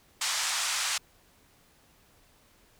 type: band-pass noise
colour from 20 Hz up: white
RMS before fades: -30 dBFS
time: 0.21-0.98 s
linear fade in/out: 5 ms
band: 820 to 8100 Hz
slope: 24 dB/octave
effects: pink hiss -62 dBFS RMS until 2.79 s